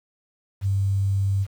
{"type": "tone with quantisation", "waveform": "sine", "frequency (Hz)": 98, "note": "G2", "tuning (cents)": 0, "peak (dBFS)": -19, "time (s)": [0.61, 1.47], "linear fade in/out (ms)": 50, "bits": 8, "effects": []}